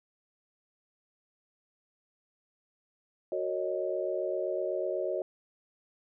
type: chord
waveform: sine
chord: D# minor seventh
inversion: first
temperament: equal with one note detuned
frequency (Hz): 370 / 458.7 / 554.4 / 622.3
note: F#4 / A#4 / C#5 / D#5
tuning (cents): 0 / -28 / 0 / 0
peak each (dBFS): -34 / -39 / -34 / -34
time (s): 3.32-5.22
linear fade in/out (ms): 2
effects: none